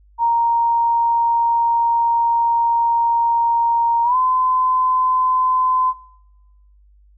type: tone with pitch glide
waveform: sine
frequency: 932.3 to 1022.6 Hz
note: A#5 to C6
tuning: 0 to -40 cents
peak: -13 dBFS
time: 0.18-5.94 s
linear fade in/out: 50 ms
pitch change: +160 cents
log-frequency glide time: 4.04-4.16 s
effects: noise-tail reverb RT60 1.0 s tail -25 dB re dry + added 50 Hz sine -48 dBFS peak until 7.17 s